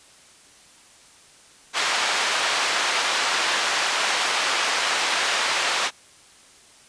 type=band-pass noise; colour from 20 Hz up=pink; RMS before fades=-23 dBFS; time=1.73-5.91 s; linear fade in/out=50 ms; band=900 to 5500 Hz; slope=12 dB/octave; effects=white hiss -51 dBFS RMS until 6.88 s + resampled to 22050 Hz